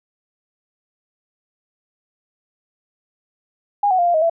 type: tone with pitch steps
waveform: sine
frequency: 816 / 743 / 699 / 695 / 630 / 668 Hz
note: G#5 / F#5 / F5 / F5 / D#5 / E5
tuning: -31 / +7 / +1 / -9 / +21 / +23 cents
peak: -13 dBFS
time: 3.83-4.298 s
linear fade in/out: 5 ms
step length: 78 ms
effects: none